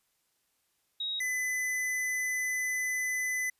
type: tone pair in turn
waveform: sine / square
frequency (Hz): 3793 / 2009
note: A#7 / B6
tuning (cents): +29 / +29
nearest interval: major seventh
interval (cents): 1100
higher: first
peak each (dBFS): -31 / -30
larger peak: second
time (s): 1-1.2 / 1.2-3.5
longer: second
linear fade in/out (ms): 5
effects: white hiss -75 dBFS RMS until 3.59 s + resampled to 32000 Hz